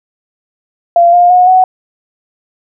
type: tone with pitch steps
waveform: sine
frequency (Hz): 688 / 706.1 / 724.7 / 743.8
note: F5 / F5 / F#5 / F#5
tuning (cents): -26 / +19 / -36 / +9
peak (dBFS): -3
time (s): 0.96-1.64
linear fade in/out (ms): 2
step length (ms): 170
effects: none